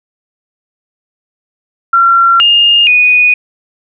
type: tone with pitch steps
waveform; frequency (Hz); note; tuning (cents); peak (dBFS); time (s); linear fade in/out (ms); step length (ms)
sine; 1367 / 2829 / 2476; F6 / F7 / D#7; -37 / +22 / -9; -4; 1.93-3.34; 5; 470
effects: none